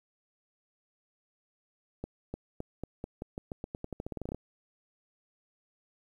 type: accelerating click train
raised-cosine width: 2 ms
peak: -23 dBFS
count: 21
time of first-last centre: 2.04-4.346 s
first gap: 300 ms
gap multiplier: 0.88
effects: 10-bit